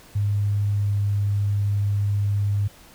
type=tone with pitch glide; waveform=sine; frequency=102.2 to 101.55 Hz; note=G#2 to G#2; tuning=-27 to -38 cents; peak=-19 dBFS; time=0.15-2.68 s; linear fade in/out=10 ms; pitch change=-11 cents; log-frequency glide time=0.67-0.92 s; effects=pink hiss -49 dBFS RMS until 2.94 s